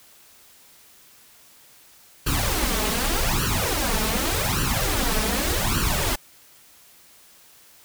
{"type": "noise with flanger", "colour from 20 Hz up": "pink", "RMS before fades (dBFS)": -23, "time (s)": [2.26, 6.16], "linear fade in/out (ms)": 10, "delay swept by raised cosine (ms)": [0.68, 4.68], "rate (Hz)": 0.85, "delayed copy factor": 0.85, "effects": ["white hiss -52 dBFS RMS until 7.84 s"]}